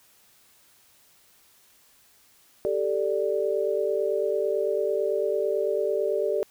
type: chord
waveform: sine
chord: G suspended second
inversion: none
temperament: just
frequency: 392 / 441 / 588 Hz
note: G4 / A4 / D5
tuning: 0 / +4 / +2 cents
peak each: -27 dBFS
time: 2.65-6.43 s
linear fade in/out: 0 ms
effects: white hiss -59 dBFS RMS until 6.5 s